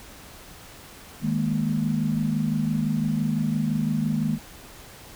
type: chord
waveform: sine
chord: D# suspended fourth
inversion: none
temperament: just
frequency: 155.56 / 207.4 / 233.3 Hz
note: D#3 / G#3 / A#3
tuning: 0 / -2 / +2 cents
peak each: -26 dBFS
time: 1.21-4.39 s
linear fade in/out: 50 ms
effects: pink hiss -45 dBFS RMS until 5.15 s